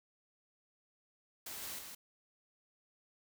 white noise with echo, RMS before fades -45 dBFS, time 1.46-1.79 s, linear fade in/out 5 ms, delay 160 ms, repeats 1, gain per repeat -4 dB, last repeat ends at 1.95 s, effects none

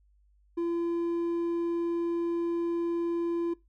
sine tone with hard clipping, 339.9 Hz, F4, 47 cents flat, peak -28 dBFS, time 0.57-3.54 s, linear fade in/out 10 ms, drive 3 dB, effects noise-tail reverb RT60 0.2 s tail -20 dB re dry + added 50 Hz sine -61 dBFS peak until 3.68 s

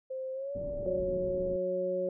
sine tone with pitch glide, 523.3 to 580.6 Hz, C5 to D5, 0 to -20 cents, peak -34 dBFS, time 0.1-0.99 s, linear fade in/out 10 ms, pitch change +180 cents, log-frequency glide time 0.33-0.6 s
pink low-pass noise, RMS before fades -42 dBFS, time 0.55-1.56 s, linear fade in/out 2 ms, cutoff 480 Hz, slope 24 dB/octave
harmonic tone, 183.5 Hz, F#3, 14 cents flat, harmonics 1 / 2 / 3, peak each -41 / -35 / -30 dBFS, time 0.86-2.09 s, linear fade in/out 2 ms
effects none

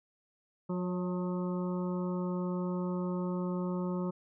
harmonic tone with a mistuned harmonic, 179.9 Hz, F#3, 48 cents flat, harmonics 1 / 2 / 3 / 5 / 6 / 7, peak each -32 / -38 / -42 / -46 / -48 / -49 dBFS, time 0.69-4.11 s, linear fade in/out 10 ms, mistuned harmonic 3, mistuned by +21 cents, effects none

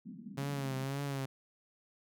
pink band-pass noise, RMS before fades -48 dBFS, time 0.05-0.85 s, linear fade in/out 10 ms, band 170 to 260 Hz, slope 48 dB/octave
sawtooth tone with vibrato, 136.9 Hz, C#3, 21 cents flat, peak -31 dBFS, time 0.37-1.26 s, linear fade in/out 10 ms, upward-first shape triangle, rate 1.9 Hz, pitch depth 74 cents each way
effects none

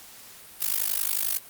blue noise with amplitude modulation, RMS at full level -22 dBFS, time 0.6-1.39 s, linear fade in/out 20 ms, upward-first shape sine, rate 51.2 Hz, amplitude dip 95%, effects white hiss -47 dBFS RMS until 1.49 s + Opus 48 kbps

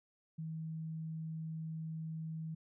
sine tone, 160 Hz, D#3, 49 cents sharp, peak -39 dBFS, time 0.38-2.55 s, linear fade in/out 10 ms, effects none

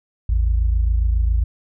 sine tone pair together, 55.08 / 82.41 Hz, A1 / E2, +3 / 0 cents, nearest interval perfect fifth, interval 697 cents, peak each -15 / -23 dBFS, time 0.29-1.44 s, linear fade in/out 5 ms, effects none

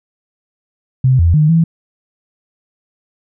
sine tone with pitch steps, 129.9 / 84.3 / 152.5 / 164.7 Hz, C3 / E2 / D#3 / E3, -12 / +39 / -34 / -1 cents, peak -7 dBFS, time 1.04-1.64 s, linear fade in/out 5 ms, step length 150 ms, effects none

